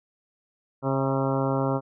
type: harmonic tone with a mistuned harmonic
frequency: 135.2 Hz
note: C#3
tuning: 43 cents flat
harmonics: 1 / 2 / 3 / 4 / 5 / 6 / 7 / 8 / 9 / 10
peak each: -27 / -28 / -31 / -29 / -34 / -35 / -34 / -37 / -38 / -38 dBFS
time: 0.82-1.81 s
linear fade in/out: 50 ms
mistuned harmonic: 5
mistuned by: -30 cents
effects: none